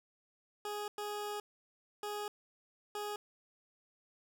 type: tone bursts at uneven times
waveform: 20% pulse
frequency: 415.3 Hz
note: G#4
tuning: in tune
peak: -33 dBFS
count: 4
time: 0.65-0.88 / 0.98-1.4 / 2.03-2.28 / 2.95-3.16 s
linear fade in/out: 2 ms
effects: none